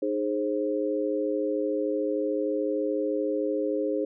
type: tone cluster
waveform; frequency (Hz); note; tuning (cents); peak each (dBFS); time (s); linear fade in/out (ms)
sine; 306.8 / 416.5 / 530; D#4 / G#4 / C5; -24 / +5 / +22; -29; 0.02-4.05; 5
effects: none